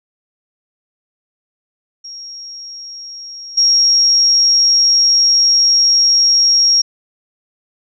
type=tone with level steps; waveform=sine; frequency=5588 Hz; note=F8; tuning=in tune; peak=-28 / -8 dBFS; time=2.04-6.82 s; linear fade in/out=10 ms; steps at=3.57 s; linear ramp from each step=10 ms; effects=none